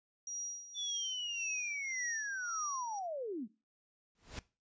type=tone with tremolo; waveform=sine; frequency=5740 Hz; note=F8; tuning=47 cents sharp; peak=-36 dBFS; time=0.27-2.99 s; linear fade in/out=2 ms; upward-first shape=sine; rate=1.8 Hz; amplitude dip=75%
type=linear sweep; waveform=sine; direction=down; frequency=3520 to 189.3 Hz; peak=-37 dBFS; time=0.74-3.48 s; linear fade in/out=50 ms
type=noise with exponential growth; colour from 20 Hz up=pink; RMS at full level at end=-40 dBFS; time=4.15-4.39 s; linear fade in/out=2 ms; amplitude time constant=51 ms
effects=noise-tail reverb RT60 0.3 s tail -20 dB re dry + resampled to 16000 Hz